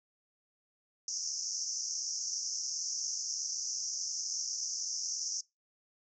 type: band-pass noise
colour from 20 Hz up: pink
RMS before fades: -37 dBFS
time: 1.08-5.41 s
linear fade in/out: 2 ms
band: 5300 to 6500 Hz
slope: 96 dB/octave
effects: noise-tail reverb RT60 0.2 s tail -22 dB re dry

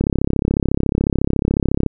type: click train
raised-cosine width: 3 ms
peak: -3 dBFS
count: 64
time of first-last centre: 0.01-1.863 s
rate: 34 Hz
effects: none

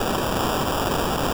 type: noise with sample-and-hold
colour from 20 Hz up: blue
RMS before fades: -23 dBFS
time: 0-1.33 s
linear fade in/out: 5 ms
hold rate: 2100 Hz
effects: none

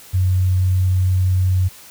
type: tone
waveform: sine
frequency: 92.5 Hz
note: F#2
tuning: in tune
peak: -13 dBFS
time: 0.13-1.69 s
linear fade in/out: 20 ms
effects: white hiss -42 dBFS RMS until 1.9 s

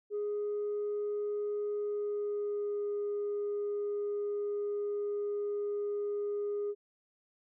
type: tone with pitch glide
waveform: sine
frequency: 414.7 to 410.9 Hz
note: G#4 to G#4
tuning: -3 to -18 cents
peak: -30 dBFS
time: 0.1-6.75 s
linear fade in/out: 50 ms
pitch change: -15 cents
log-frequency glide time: 1.74-2.86 s
effects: tanh soft clip ceiling -29 dBFS

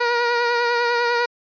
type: tone with vibrato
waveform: 15% pulse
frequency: 477.2 Hz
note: A#4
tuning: 41 cents sharp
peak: -11 dBFS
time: 0-1.26 s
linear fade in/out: 10 ms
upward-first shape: triangle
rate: 10 Hz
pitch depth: 32 cents each way
effects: resampled to 11025 Hz

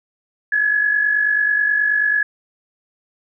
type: tone pair together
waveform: sine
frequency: 1650.7 / 1700 Hz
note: G#6 / G#6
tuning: -11 / +40 cents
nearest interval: minor second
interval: 51 cents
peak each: -22 / -15 dBFS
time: 0.52-2.23 s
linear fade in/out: 5 ms
effects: none

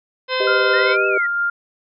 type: harmonic tone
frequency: 514 Hz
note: C5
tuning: 31 cents flat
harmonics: 1 / 2 / 3 / 4 / 5 / 6 / 7 / 8 / 10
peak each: -22 / -25 / -27 / -28 / -29 / -30 / -30 / -31 / -32 dBFS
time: 0.28-0.97 s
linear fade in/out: 50 ms
type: chord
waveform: sine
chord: G augmented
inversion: none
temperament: equal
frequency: 392 / 493.9 / 622.3 Hz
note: G4 / B4 / D#5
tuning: 0 / 0 / 0 cents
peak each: -20 / -25 / -24 dBFS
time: 0.4-1.18 s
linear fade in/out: 5 ms
type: tone with tremolo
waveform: sine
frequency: 1400 Hz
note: F6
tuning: 4 cents sharp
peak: -16 dBFS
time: 0.47-1.5 s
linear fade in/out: 5 ms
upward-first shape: sine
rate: 4.4 Hz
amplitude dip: 25%
type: linear two-way sweep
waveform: sine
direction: up then down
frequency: 1760 to 2637 to 1871 Hz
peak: -24 dBFS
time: 0.73-1.27 s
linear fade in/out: 10 ms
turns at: 1.07 s
effects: none

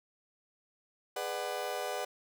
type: chord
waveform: 35% pulse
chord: G# half-diminished seventh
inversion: none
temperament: just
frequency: 415.3 / 498.4 / 598 / 747.5 Hz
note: G#4 / B4 / D5 / F#5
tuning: 0 / +16 / +31 / +17 cents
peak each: -40 / -38 / -38 / -37 dBFS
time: 1.16-2.05 s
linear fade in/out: 5 ms
effects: none

